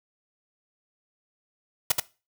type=noise with echo; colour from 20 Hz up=white; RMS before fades=-20 dBFS; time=1.9-1.92 s; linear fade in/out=5 ms; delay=80 ms; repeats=1; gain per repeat=-3 dB; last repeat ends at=2 s; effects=noise-tail reverb RT60 0.3 s tail -19 dB re dry